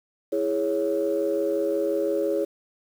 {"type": "chord", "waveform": "sine", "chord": "C# minor", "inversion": "first", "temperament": "equal", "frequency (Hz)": [329.6, 415.3, 554.4], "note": ["E4", "G#4", "C#5"], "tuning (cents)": [0, 0, 0], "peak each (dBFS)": [-27, -25, -25], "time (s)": [0.32, 2.45], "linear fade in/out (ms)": 10, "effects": ["tanh soft clip ceiling -14 dBFS", "8-bit"]}